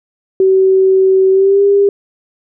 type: tone with pitch glide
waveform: sine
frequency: 380.6 to 400.7 Hz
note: F#4 to G4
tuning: +49 to +38 cents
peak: -6 dBFS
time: 0.4-1.89 s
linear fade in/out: 2 ms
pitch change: +89 cents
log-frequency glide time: 1.31-1.62 s
effects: none